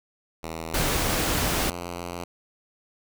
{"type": "tone with pitch glide", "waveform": "5% pulse", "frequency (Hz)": [81.3, 87.14], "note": ["E2", "F2"], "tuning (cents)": [-23, -3], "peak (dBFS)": -21, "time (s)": [0.43, 2.24], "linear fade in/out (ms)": 5, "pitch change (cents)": 120, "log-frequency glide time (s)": [1.07, 1.26]}
{"type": "noise", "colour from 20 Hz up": "pink", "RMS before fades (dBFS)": -25, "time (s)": [0.74, 1.7], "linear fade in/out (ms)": 2}
{"effects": []}